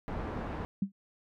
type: low-pass noise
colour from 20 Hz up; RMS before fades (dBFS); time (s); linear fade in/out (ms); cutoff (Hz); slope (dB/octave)
pink; -37; 0.08-0.65; 0; 1200; 12
type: tone with exponential decay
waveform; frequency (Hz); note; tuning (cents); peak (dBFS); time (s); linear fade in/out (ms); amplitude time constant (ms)
sine; 196; G3; 0; -23; 0.82-0.92; 5; 20
effects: none